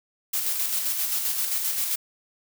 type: noise with tremolo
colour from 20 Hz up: blue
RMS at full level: -25 dBFS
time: 0.33-1.96 s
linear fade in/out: 10 ms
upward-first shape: square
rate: 7.6 Hz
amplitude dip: 35%
effects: none